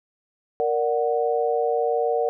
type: chord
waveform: sine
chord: Bb augmented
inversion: none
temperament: equal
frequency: 466.2 / 587.3 / 740 Hz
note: Bb4 / D5 / F#5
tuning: 0 / 0 / 0 cents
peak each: -22 / -26 / -25 dBFS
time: 0.6-2.29 s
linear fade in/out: 0 ms
effects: none